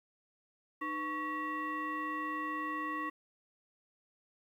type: tone with frequency modulation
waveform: sine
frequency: 1113 Hz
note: C#6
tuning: 7 cents sharp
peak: -34 dBFS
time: 0.81-3.1 s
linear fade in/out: 10 ms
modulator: 807 Hz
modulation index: 1.1
effects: 11-bit